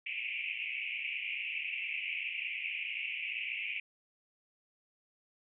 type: band-pass noise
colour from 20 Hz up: pink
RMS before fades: -38 dBFS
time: 0.06-3.8 s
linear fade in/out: 5 ms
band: 2200 to 2800 Hz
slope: 96 dB/octave
effects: none